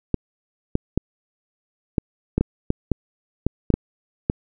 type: clicks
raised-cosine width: 3 ms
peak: -5 dBFS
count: 12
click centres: 0.143 / 0.754 / 0.976 / 1.982 / 2.38 / 2.41 / 2.704 / 2.917 / 3.466 / 3.703 / 3.74 / 4.299 s
effects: none